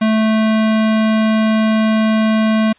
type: tone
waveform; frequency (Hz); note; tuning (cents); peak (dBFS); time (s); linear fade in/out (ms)
square; 219; A3; -8; -12; 0.01-2.73; 10
effects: white hiss -51 dBFS RMS until 2.78 s + resampled to 8000 Hz